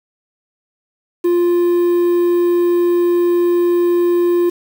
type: tone with quantisation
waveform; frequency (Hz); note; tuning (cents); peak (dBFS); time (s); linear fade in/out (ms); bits
triangle; 349.2; F4; 0; -9; 1.24-4.5; 10; 6
effects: none